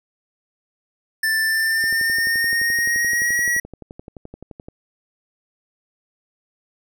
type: tone with pitch glide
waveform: square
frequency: 1770 to 1919.1 Hz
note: A6 to A#6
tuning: +10 to +50 cents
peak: -18 dBFS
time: 1.23-3.6 s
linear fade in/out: 5 ms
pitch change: +140 cents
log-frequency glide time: 1.42-3.48 s
type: click train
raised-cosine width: 2 ms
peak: -23 dBFS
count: 34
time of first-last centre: 1.84-4.685 s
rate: 11.6 Hz
effects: none